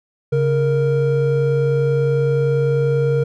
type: tone pair together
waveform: triangle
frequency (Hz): 138.59 / 466.2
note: C#3 / A#4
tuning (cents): 0 / 0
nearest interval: octave + major sixth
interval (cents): 2100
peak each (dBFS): -15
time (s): 0.32-3.24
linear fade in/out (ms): 10
effects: none